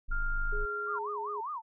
triangle tone, 25.96 Hz, G#0, in tune, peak -27 dBFS, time 0.08-0.66 s, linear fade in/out 20 ms
sine tone with pitch glide, 1400 to 1385.5 Hz, F6 to F6, +4 to -14 cents, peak -33 dBFS, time 0.11-0.99 s, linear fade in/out 10 ms, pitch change -18 cents, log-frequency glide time 0.56-0.65 s
sine tone with tremolo, 416.6 Hz, G#4, 5 cents sharp, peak -37 dBFS, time 0.52-1.41 s, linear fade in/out 10 ms, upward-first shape triangle, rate 2.3 Hz, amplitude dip 25%
sine tone with vibrato, 1046.5 Hz, C6, in tune, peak -34 dBFS, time 0.86-1.62 s, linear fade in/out 50 ms, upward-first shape sine, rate 5 Hz, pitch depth 290 cents each way
effects none

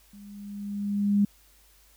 sine tone with level ramp, 203.1 Hz, G#3, 38 cents flat, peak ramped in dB -45 to -17 dBFS, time 0.13-1.25 s, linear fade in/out 5 ms, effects added 50 Hz sine -60 dBFS peak until 1.96 s + white hiss -60 dBFS RMS until 1.96 s

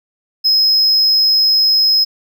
triangle tone, 5120 Hz, D#8, 49 cents sharp, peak -8 dBFS, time 0.44-2.05 s, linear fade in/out 20 ms, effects none

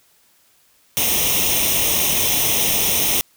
white noise with comb filter, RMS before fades -18 dBFS, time 0.97-3.21 s, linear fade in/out 0 ms, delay 0.33 ms, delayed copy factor +0.75, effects white hiss -57 dBFS RMS until 3.36 s

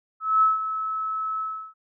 sine tone with ADSR envelope, 1298 Hz, E6, 27 cents flat, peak -14 dBFS, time 0.2-1.74 s, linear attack 220 ms, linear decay 160 ms, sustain -11 dB, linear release 340 ms, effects none

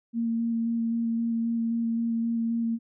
sine tone with vibrato, 230.3 Hz, A#3, 21 cents flat, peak -24 dBFS, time 0.13-2.79 s, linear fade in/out 50 ms, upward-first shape square, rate 3.8 Hz, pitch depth 10 cents each way, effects none

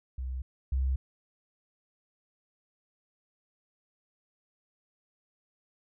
sine tone pair in turn, 64.2 / 65.78 Hz, C2 / C2, -32 / +10 cents, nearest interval unison, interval 42 cents, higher second, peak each -32 / -25 dBFS, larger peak second, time 0.18-0.42 / 0.72-0.96 s, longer neither, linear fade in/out 5 ms, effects none

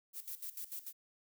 violet noise with tremolo, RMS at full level -43 dBFS, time 0.13-0.93 s, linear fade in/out 50 ms, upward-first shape square, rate 6.8 Hz, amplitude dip 80%, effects none

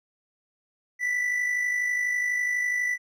triangle tone with amplitude modulation, 1975.5 Hz, B6, in tune, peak -20 dBFS, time 0.99-2.98 s, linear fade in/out 50 ms, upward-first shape sine, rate 52.1 Hz, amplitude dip 45%, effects none

